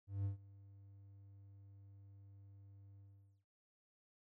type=tone with ADSR envelope; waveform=triangle; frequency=99 Hz; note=G2; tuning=18 cents sharp; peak=-33 dBFS; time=0.07-3.45 s; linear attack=180 ms; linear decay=120 ms; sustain=-22 dB; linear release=450 ms; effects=none